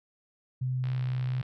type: tone with pitch glide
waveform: sine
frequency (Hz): 128.1 to 126.85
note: C3 to B2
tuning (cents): -36 to +47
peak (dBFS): -27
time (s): 0.61-1.42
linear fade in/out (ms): 10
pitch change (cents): -17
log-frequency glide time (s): 0.76-1.02
type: click train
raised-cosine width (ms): 0.3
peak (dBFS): -29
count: 39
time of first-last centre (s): 0.84-1.428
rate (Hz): 64.6
effects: none